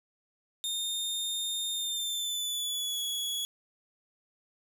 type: tone with pitch glide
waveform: sawtooth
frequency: 3650 to 3366 Hz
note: A#7 to G#7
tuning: -37 to +23 cents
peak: -28 dBFS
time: 0.64-3.45 s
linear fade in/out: 0 ms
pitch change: -140 cents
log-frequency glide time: 1.73-3.03 s
effects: none